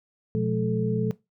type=tone cluster; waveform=sine; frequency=121.8 / 176.1 / 212 / 435.2 Hz; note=B2 / F3 / G#3 / A4; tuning=-24 / +15 / +36 / -19 cents; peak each=-28 dBFS; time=0.35-1.11 s; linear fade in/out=0 ms; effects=noise-tail reverb RT60 0.2 s tail -18 dB re dry